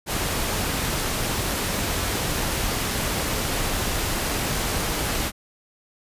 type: noise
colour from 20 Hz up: pink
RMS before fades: -25 dBFS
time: 0.06-5.32 s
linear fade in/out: 50 ms
effects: resampled to 32000 Hz